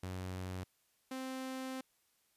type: tone pair in turn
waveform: sawtooth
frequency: 92.4 / 261.3 Hz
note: F#2 / C4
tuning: -2 / -2 cents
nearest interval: octave + tritone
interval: 1800 cents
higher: second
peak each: -36 / -36 dBFS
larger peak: neither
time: 0.03-0.64 / 1.11-1.81 s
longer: second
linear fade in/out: 5 ms
effects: white hiss -75 dBFS RMS until 2.36 s + resampled to 32000 Hz